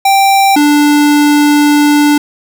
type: tone pair in turn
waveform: square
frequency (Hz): 784 / 293.7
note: G5 / D4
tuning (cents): 0 / 0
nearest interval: octave + perfect fourth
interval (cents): 1700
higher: first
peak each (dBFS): -6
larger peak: neither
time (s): 0.05-0.56 / 0.56-2.18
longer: second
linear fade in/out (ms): 5
effects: none

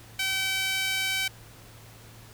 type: tone with high-pass filter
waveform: sawtooth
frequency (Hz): 767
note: G5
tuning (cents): -38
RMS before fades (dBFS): -28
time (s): 0.19-1.28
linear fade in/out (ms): 5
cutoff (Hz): 2300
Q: 1.9
effects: added 112 Hz sine -50 dBFS peak until 2.33 s + pink hiss -51 dBFS RMS until 2.33 s

